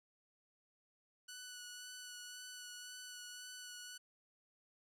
10% pulse tone with vibrato, 1480 Hz, F#6, in tune, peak -40 dBFS, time 1.28-3.98 s, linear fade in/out 10 ms, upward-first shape sine, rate 1.9 Hz, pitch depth 16 cents each way, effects none

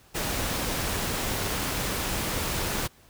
pink noise, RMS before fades -29 dBFS, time 0.14-2.88 s, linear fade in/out 20 ms, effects pink hiss -57 dBFS RMS until 3.09 s

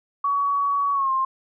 sine tone with pitch glide, 1128 to 1058.6 Hz, C#6 to C6, +30 to +20 cents, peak -19 dBFS, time 0.24-1.25 s, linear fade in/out 5 ms, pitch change -110 cents, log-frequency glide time 0.93-1.11 s, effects none

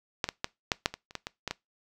clicks, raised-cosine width 0.2 ms, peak -9 / -13 / -11 / -7 / -6 / -20 / -30 / -16 / -17 / -15 / -14 dBFS, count 11, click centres 0.242 / 0.289 / 0.444 / 0.718 / 0.859 / 0.94 / 1.109 / 1.153 / 1.269 / 1.477 / 1.51 s, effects noise-tail reverb RT60 0.2 s tail -22 dB re dry

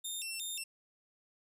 15% pulse tone with vibrato, 3136 Hz, G7, in tune, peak -31 dBFS, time 0.04-0.64 s, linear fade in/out 10 ms, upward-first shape square, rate 2.8 Hz, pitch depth 260 cents each way, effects none

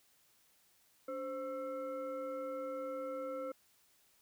sine tone with frequency modulation, 523.3 Hz, C5, in tune, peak -38 dBFS, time 1.08-3.52 s, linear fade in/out 5 ms, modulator 809 Hz, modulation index 0.76, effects white hiss -70 dBFS RMS until 4.21 s

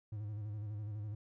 triangle tone with vibrato, 105.2 Hz, G#2, 23 cents sharp, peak -37 dBFS, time 0.12-1.15 s, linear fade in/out 5 ms, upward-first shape square, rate 12 Hz, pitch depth 48 cents each way, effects none

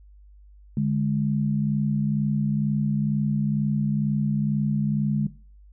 sine tone pair together, 146.26 / 208.4 Hz, D3 / G#3, -7 / +6 cents, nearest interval tritone, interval 613 cents, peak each -23 / -23 dBFS, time 0.77-5.27 s, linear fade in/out 2 ms, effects noise-tail reverb RT60 0.4 s tail -18 dB re dry + added 50 Hz sine -47 dBFS peak until 5.72 s

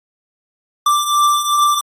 square beating tone pair, 1174.7 / 1177.3 Hz, D6 / D6, 0 / +4 cents, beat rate 2.6 Hz, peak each -19 / -14 dBFS, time 0.86-1.81 s, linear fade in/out 5 ms, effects AAC 48 kbps

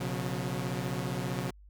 sawtooth chord, B suspended second, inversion none, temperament equal with one note detuned, 123.47 / 138.59 / 180.35 Hz, B2 / C#3 / F#3, 0 / 0 / -44 cents, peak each -32 dBFS, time 0-1.51 s, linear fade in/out 10 ms, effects added 50 Hz sine -51 dBFS peak until 1.69 s

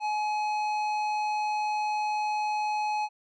sine tone with tanh clipping, 846 Hz, G#5, 32 cents sharp, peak -28 dBFS, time 0-3.09 s, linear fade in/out 50 ms, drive 12 dB, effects none

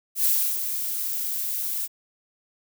violet noise with ADSR envelope, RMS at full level -20 dBFS, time 0.15-1.88 s, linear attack 96 ms, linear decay 330 ms, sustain -8 dB, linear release 35 ms, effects none

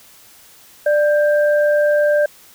sine tone pair together, 592 / 1580.5 Hz, D5 / G6, +14 / +14 cents, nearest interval octave + perfect fourth, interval 1700 cents, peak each -12 / -22 dBFS, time 0.86-2.26 s, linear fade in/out 5 ms, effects white hiss -46 dBFS RMS until 2.54 s

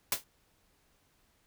white noise with exponential decay, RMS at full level -25 dBFS, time 0.12-0.24 s, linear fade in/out 2 ms, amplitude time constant 25 ms, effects pink hiss -70 dBFS RMS until 1.46 s

